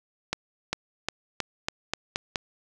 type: accelerating click train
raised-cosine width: 0.2 ms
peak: -9 dBFS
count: 8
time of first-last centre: 0.33-2.358 s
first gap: 400 ms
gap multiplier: 0.89
effects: none